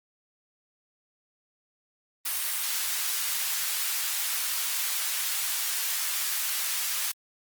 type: high-pass noise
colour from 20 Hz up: white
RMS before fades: -29 dBFS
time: 2.25-7.12 s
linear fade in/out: 10 ms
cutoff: 1200 Hz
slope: 12 dB/octave
effects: Opus 32 kbps